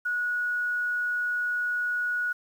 sine tone with quantisation, 1460 Hz, F#6, 24 cents flat, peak -25 dBFS, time 0.05-2.33 s, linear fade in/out 10 ms, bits 9, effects none

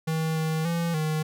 square tone with pitch steps, 159.8 / 158.7 / 168.9 / 155.6 Hz, D#3 / D#3 / E3 / D#3, +47 / +35 / +42 / 0 cents, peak -25 dBFS, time 0.07-1.23 s, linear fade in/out 10 ms, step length 290 ms, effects none

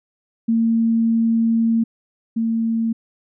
sine tone pair in turn, 227.8 / 226.9 Hz, A#3 / A#3, -40 / -47 cents, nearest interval unison, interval 7 cents, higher first, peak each -14 / -17 dBFS, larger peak first, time 0.48-1.84 / 2.36-2.93 s, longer first, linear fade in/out 10 ms, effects none

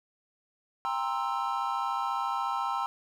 triangle chord, C dominant seventh, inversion second, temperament equal with one note detuned, 795.9 / 932.3 / 1046.5 / 1318.5 Hz, G5 / Bb5 / C6 / E6, +26 / 0 / 0 / 0 cents, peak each -32 dBFS, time 0.85-2.86 s, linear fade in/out 0 ms, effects none

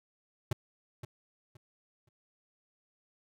square tone with echo, 121 Hz, B2, 35 cents flat, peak -28 dBFS, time 0.51-0.53 s, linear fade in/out 5 ms, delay 520 ms, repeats 3, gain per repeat -12 dB, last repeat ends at 2.09 s, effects none

